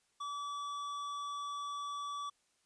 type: tone with hard clipping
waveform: sine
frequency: 1150 Hz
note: D6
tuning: 37 cents flat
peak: -40 dBFS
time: 0.2-2.3 s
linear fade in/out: 10 ms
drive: 11 dB
effects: white hiss -75 dBFS RMS until 2.65 s + resampled to 22050 Hz